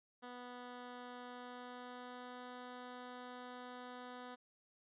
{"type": "tone with pitch glide", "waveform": "10% pulse", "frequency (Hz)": [246.5, 248.5], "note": ["B3", "B3"], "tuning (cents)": [-3, 11], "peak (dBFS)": -40, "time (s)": [0.22, 4.36], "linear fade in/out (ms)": 20, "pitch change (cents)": 14, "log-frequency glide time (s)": [1.24, 2.43], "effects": ["resampled to 8000 Hz"]}